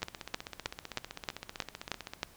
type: two click trains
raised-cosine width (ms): 0.2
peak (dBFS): -22 / -14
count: 34 / 8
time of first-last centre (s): 0.02-2.135 / 0.03-2.231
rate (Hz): 15.6 / 3.18
effects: pink hiss -58 dBFS RMS until 2.36 s